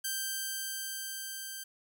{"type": "tone with level ramp", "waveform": "5% pulse", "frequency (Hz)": 1568, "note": "G6", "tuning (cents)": 0, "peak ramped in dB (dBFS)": [-21, -29], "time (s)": [0.04, 1.64], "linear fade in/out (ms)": 10, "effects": []}